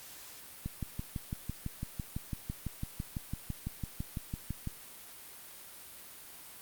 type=click train; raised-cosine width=5 ms; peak=-23 dBFS; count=25; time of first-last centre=0.66-4.673 s; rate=5.98 Hz; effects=white hiss -50 dBFS RMS until 6.61 s + Opus 48 kbps